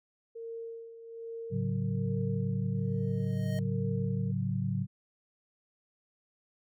sine tone with tremolo, 458.3 Hz, A#4, 29 cents flat, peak -37 dBFS, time 0.35-4.32 s, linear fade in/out 10 ms, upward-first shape sine, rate 1.2 Hz, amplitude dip 65%
sine chord, F# minor, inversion first, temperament equal with one note detuned, 107.55 / 138.59 / 185 Hz, A2 / C#3 / F#3, -39 / 0 / 0 cents, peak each -33 dBFS, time 1.5-4.87 s, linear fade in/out 50 ms
square tone with exponential growth, 622.3 Hz, D#5, in tune, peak -38 dBFS, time 2.76-3.59 s, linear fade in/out 1 ms, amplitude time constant 180 ms
effects none

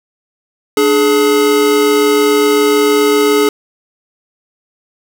square tone pair together, 295 / 422.1 Hz, D4 / G#4, +8 / +28 cents, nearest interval tritone, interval 620 cents, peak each -15 / -10 dBFS, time 0.77-3.49 s, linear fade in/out 2 ms, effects none

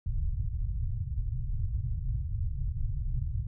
pink low-pass noise, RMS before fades -31 dBFS, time 0.06-3.47 s, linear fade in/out 5 ms, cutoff 130 Hz, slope 48 dB/octave, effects none

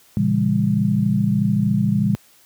sine chord, A# diminished seventh, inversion none, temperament just, 116.54 / 139.85 / 167.82 / 201.4 Hz, A#2 / C#3 / E3 / G3, 0 / +16 / +31 / +47 cents, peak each -22 / -23 / -23 / -18 dBFS, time 0.17-2.15 s, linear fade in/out 0 ms, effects white hiss -53 dBFS RMS until 2.45 s + high-pass 60 Hz 12 dB/octave

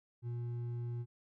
triangle tone with hard clipping, 119.4 Hz, A#2, 42 cents sharp, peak -38 dBFS, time 0.22-1.06 s, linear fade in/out 50 ms, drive 8 dB, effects none

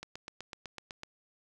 click train, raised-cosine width 0.2 ms, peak -24 dBFS, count 9, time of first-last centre 0.03-1.034 s, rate 7.97 Hz, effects none

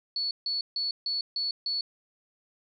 sine tone bursts, 4423 Hz, C#8, 5 cents flat, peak -27 dBFS, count 6, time 0.16-1.81 s, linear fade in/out 2 ms, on 150 ms, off 150 ms, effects none

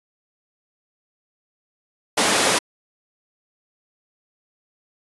pink high-pass noise, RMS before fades -18 dBFS, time 2.17-2.59 s, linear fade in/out 10 ms, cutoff 310 Hz, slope 12 dB/octave, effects resampled to 24000 Hz

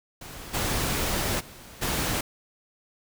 pink noise with level steps, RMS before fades -41 / -27 / -46 / -27 dBFS, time 0.21-2.21 s, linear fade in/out 5 ms, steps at 0.53 / 1.39 / 1.81 s, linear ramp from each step 20 ms, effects none

